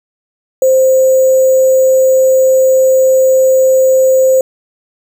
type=tone with sample-and-hold; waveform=sine; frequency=523.3 Hz; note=C5; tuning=in tune; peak=-5 dBFS; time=0.62-4.41 s; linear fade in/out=2 ms; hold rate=7350 Hz; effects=none